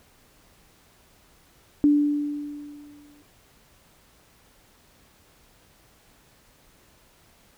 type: tone with exponential decay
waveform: sine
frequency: 292.5 Hz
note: D4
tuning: 7 cents flat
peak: -13 dBFS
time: 1.84-3.22 s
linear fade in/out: 0 ms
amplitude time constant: 300 ms
effects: pink hiss -58 dBFS RMS until 7.57 s